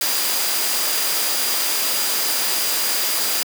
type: tone in noise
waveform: sine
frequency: 4847 Hz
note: D#8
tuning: 46 cents flat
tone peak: -27 dBFS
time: 0.01-3.43 s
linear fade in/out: 2 ms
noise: white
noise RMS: -21 dBFS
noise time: 0.01-3.43 s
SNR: -9 dB
effects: high-pass 300 Hz 12 dB/octave